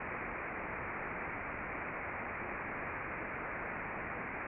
white low-pass noise, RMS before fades -41 dBFS, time 0-4.47 s, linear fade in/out 5 ms, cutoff 2400 Hz, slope 96 dB/octave, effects none

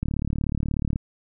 click train, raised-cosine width 5 ms, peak -13 dBFS, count 35, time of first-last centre 0.03-0.959 s, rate 36.6 Hz, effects none

